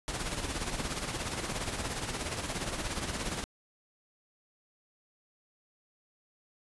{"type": "noise with tremolo", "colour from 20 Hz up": "pink", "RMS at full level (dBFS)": -33, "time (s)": [0.08, 3.44], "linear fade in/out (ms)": 0, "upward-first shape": "sine", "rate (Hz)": 17, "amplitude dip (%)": 55, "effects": ["resampled to 24000 Hz"]}